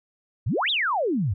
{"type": "exponential two-way sweep", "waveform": "sine", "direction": "up then down", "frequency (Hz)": [84.9, 3921, 84.9], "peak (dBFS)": -21, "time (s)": [0.46, 1.34], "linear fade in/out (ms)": 10, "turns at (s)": 0.7, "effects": []}